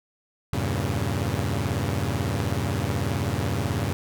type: chord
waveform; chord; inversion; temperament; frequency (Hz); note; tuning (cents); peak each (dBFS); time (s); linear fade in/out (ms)
sawtooth; E diminished seventh; none; equal with one note detuned; 81.98 / 98 / 116.54 / 138.59; E2 / G2 / Bb2 / Db3; -9 / 0 / 0 / 0; -27 / -24 / -26 / -26; 0.53-3.93; 0
effects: none